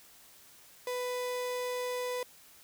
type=tone; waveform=35% pulse; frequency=496.8 Hz; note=B4; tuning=10 cents sharp; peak=-31 dBFS; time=0.87-2.23 s; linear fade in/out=2 ms; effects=white hiss -57 dBFS RMS until 2.63 s